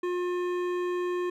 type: tone with hard clipping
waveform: sine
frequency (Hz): 356.7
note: F4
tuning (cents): +37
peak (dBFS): -29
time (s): 0.03-1.3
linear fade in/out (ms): 5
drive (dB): 13
effects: none